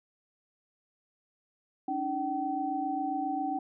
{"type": "tone cluster", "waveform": "sine", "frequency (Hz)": [281.7, 309.1, 765], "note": ["C#4", "D#4", "G5"], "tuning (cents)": [28, -11, -42], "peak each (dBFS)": [-35, -36, -31], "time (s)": [1.88, 3.59], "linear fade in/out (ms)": 5, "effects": []}